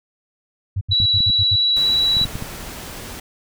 sine tone bursts, 97.3 Hz, G2, 12 cents flat, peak -18 dBFS, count 7, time 0.76-1.562 s, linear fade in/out 10 ms, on 52 ms, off 73 ms
sine tone with vibrato, 3921 Hz, B7, 13 cents flat, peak -14 dBFS, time 0.91-2.25 s, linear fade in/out 10 ms, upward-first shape triangle, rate 17 Hz, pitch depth 10 cents each way
clicks, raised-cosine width 5 ms, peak -14 dBFS, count 8, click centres 1.002 / 1.205 / 1.299 / 2.169 / 2.215 / 2.254 / 2.355 / 2.424 s
pink noise, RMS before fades -33 dBFS, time 1.76-3.2 s, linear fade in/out 5 ms
effects none

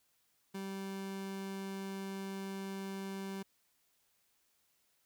30% pulse tone, 194.2 Hz, G3, 16 cents flat, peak -37 dBFS, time 0.54-3.43 s, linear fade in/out 10 ms, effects white hiss -75 dBFS RMS until 5.05 s

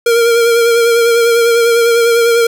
square tone with vibrato, 466.2 Hz, A#4, in tune, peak -8 dBFS, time 0.06-2.47 s, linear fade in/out 5 ms, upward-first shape sine, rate 10 Hz, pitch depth 28 cents each way, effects none

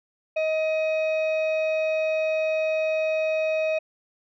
sine tone pair together, 630 / 2520 Hz, D#5 / D#7, +21 / +21 cents, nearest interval 2 octaves, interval 2400 cents, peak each -20 / -28 dBFS, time 0.36-3.79 s, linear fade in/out 10 ms, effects tanh soft clip ceiling -19 dBFS

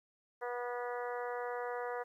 harmonic tone, 243.6 Hz, B3, 24 cents flat, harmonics 2 / 3 / 4 / 5 / 6 / 7 / 8, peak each -39 / -43 / -45 / -47 / -49 / -50 / -51 dBFS, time 0.41-2.04 s, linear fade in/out 20 ms, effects 12-bit

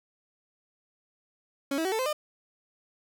30% pulse tone with pitch steps, 277.2 / 324 / 378.7 / 442.6 / 517.3 / 604.6 Hz, C#4 / E4 / F#4 / A4 / C5 / D#5, 0 / -30 / +40 / +10 / -20 / -50 cents, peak -24 dBFS, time 1.71-2.13 s, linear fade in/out 5 ms, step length 70 ms, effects none

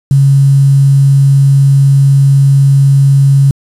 sine tone with quantisation, 138 Hz, C#3, 7 cents flat, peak -3 dBFS, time 0.11-3.51 s, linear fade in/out 2 ms, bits 5, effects resampled to 32000 Hz

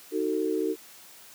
sine chord, D# diminished, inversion none, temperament just, 311.1 / 373.4 / 448 Hz, D#4 / F#4 / A4, 0 / +16 / +31 cents, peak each -29 dBFS, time 0.11-0.76 s, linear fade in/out 50 ms, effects white hiss -50 dBFS RMS until 1.34 s + high-pass 150 Hz 12 dB/octave

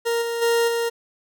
40% pulse tone with level steps, 466.2 Hz, A#4, in tune, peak -19 / -23 / -16 / -20 dBFS, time 0.05-0.9 s, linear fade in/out 20 ms, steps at 0.21 / 0.41 / 0.67 s, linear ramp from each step 20 ms, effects none

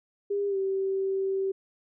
sine tone with pitch glide, 403.4 to 386.3 Hz, G4 to G4, +50 to -25 cents, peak -25 dBFS, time 0.3-1.52 s, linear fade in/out 10 ms, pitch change -75 cents, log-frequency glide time 0.48-0.57 s, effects none

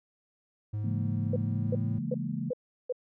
triangle tone with pitch glide, 105.6 to 110.21 Hz, G#2 to A2, +29 to +3 cents, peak -28 dBFS, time 0.73-1.99 s, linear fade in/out 10 ms, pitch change +74 cents, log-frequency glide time 1.36-1.86 s
sine chord, A# half-diminished seventh, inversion first, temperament just, 139.85 / 167.82 / 209.8 / 233.1 Hz, C#3 / E3 / G#3 / A#3, +16 / +31 / +18 / 0 cents, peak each -36 dBFS, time 0.84-2.51 s, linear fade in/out 5 ms
sine tone bursts, 499.8 Hz, B4, 21 cents sharp, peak -27 dBFS, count 5, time 1.33-2.925 s, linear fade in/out 5 ms, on 31 ms, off 360 ms
effects none

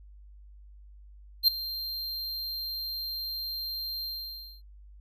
square tone with ADSR envelope, 4174 Hz, C8, 5 cents flat, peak -16 dBFS, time 1.43-4.62 s, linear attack 48 ms, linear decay 8 ms, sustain -17 dB, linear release 580 ms, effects added 50 Hz sine -48 dBFS peak until 5 s

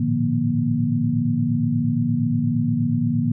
sine tone cluster, 109.1 / 117.6 / 151.1 / 174.9 / 238 Hz, A2 / A#2 / D3 / F3 / A#3, -14 / +16 / +50 / +3 / +36 cents, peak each -28 / -25 / -24 / -28 / -21 dBFS, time 0-3.32 s, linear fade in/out 5 ms, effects none

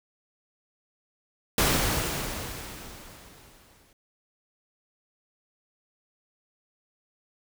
pink noise with exponential decay, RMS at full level -21 dBFS, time 1.58-3.93 s, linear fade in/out 2 ms, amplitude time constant 510 ms, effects none

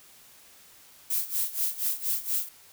violet noise with tremolo, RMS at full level -26 dBFS, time 1.1-2.49 s, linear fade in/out 5 ms, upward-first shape sine, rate 4.2 Hz, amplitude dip 85%, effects white hiss -54 dBFS RMS until 2.72 s

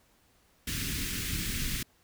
pink band-stop noise, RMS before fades -33 dBFS, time 0.67-1.83 s, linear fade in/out 5 ms, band 300 to 1700 Hz, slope 24 dB/octave, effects pink hiss -66 dBFS RMS until 2.03 s

